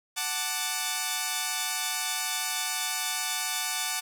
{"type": "chord", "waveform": "5% pulse", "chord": "D major", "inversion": "first", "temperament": "equal", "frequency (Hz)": [740, 880, 1174.7], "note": ["F#5", "A5", "D6"], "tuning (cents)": [0, 0, 0], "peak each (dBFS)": -21, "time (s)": [0.16, 4.01], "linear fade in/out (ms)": 20, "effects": []}